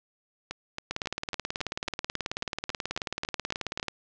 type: two click trains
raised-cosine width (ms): 0.2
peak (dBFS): -13 / -16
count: 56 / 13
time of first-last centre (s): 0.91-3.883 / 0.51-3.798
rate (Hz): 18.5 / 3.65
effects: low-pass 7000 Hz 12 dB/octave